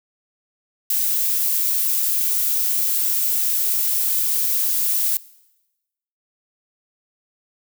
violet noise, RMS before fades -20 dBFS, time 0.9-5.17 s, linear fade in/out 2 ms, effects noise-tail reverb RT60 1.0 s tail -21 dB re dry

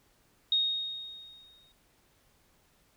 sine tone with exponential decay, 3729 Hz, A#7, in tune, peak -22 dBFS, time 0.52-1.72 s, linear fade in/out 2 ms, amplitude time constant 260 ms, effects pink hiss -67 dBFS RMS until 2.96 s

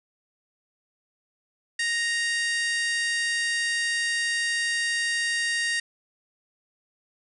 harmonic tone, 932.3 Hz, A#5, in tune, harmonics 2 / 3 / 4 / 5 / 6 / 7 / 8 / 9 / 10, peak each -25 / -34 / -36 / -34 / -38 / -41 / -41 / -40 / -39 dBFS, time 1.79-5.8 s, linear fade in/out 5 ms, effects none

